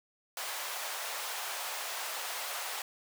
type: high-pass noise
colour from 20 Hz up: pink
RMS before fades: -38 dBFS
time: 0.37-2.82 s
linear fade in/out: 2 ms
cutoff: 640 Hz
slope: 24 dB/octave
effects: none